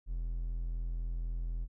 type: tone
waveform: triangle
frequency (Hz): 41.96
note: E1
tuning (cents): +31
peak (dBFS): -31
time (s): 0.06-1.68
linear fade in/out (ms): 50
effects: none